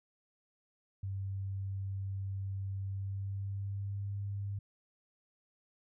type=tone with pitch glide; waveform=sine; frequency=97.3 to 100.15 Hz; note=G2 to G2; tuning=-12 to +38 cents; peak=-35 dBFS; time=1.03-4.59 s; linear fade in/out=5 ms; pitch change=+50 cents; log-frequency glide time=2.85-4.14 s; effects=none